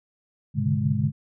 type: tone cluster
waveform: sine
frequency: 102.7 / 126.8 / 142.5 / 148.3 / 208.5 Hz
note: G#2 / B2 / C#3 / D3 / G#3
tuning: -19 / +46 / +48 / +17 / +7 cents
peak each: -27 dBFS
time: 0.54-1.12 s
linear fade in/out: 50 ms
effects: none